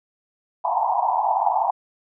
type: band-pass noise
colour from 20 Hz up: pink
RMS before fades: -21 dBFS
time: 0.64-1.71 s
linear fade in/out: 10 ms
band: 700 to 1000 Hz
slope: 96 dB/octave
effects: none